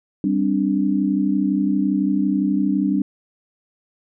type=chord; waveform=sine; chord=G suspended fourth; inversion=none; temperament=equal; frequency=196 / 261.6 / 293.7 Hz; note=G3 / C4 / D4; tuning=0 / 0 / 0 cents; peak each=-20 / -23 / -20 dBFS; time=0.24-3.02 s; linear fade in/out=2 ms; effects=none